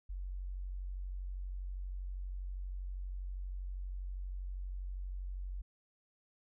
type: tone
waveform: sine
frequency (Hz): 46.25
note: F#1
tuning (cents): 0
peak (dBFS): -38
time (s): 0.09-5.62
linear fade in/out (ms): 10
effects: none